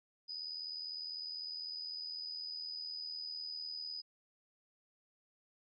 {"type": "tone with amplitude modulation", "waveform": "sine", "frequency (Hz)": 4978, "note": "D#8", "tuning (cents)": 0, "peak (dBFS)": -38, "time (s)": [0.28, 4.02], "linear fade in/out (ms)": 20, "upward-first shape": "sine", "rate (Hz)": 79.9, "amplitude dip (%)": 60, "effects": []}